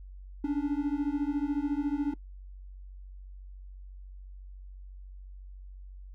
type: beating tone pair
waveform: triangle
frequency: 281.8 / 295.8 Hz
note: C#4 / D4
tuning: +29 / +13 cents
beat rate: 14 Hz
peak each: -28 dBFS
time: 0.44-2.14 s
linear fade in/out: 5 ms
effects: noise-tail reverb RT60 0.1 s tail -21 dB re dry + added 47 Hz sine -43 dBFS peak until 6.14 s